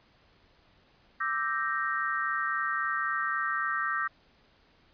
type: chord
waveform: sine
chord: E half-diminished seventh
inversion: third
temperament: equal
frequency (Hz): 1174.7 / 1318.5 / 1568 / 1864.7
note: D6 / E6 / G6 / Bb6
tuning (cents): 0 / 0 / 0 / 0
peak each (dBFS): -33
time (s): 1.2-4.08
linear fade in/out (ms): 10
effects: pink hiss -63 dBFS RMS until 4.93 s + resampled to 11025 Hz